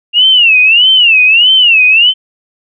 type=tone with vibrato; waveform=sine; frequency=2778 Hz; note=F7; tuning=10 cents flat; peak=-3 dBFS; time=0.13-2.14 s; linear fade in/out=50 ms; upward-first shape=sine; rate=1.6 Hz; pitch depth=190 cents each way; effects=none